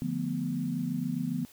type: chord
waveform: sine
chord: B half-diminished seventh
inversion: first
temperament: equal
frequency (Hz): 146.83 / 174.61 / 220 / 246.9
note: D3 / F3 / A3 / B3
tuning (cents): 0 / 0 / 0 / 0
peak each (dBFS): -36 / -34 / -37 / -32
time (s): 0.02-1.45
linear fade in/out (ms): 0
effects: white hiss -56 dBFS RMS until 1.52 s